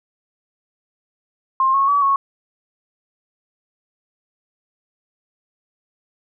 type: tone with pitch steps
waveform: sine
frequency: 1060 / 1096 / 1142 / 1102 Hz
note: C6 / C#6 / D6 / C#6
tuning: +22 / -20 / -49 / -11 cents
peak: -13 dBFS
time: 1.6-2.16 s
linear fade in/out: 2 ms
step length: 140 ms
effects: none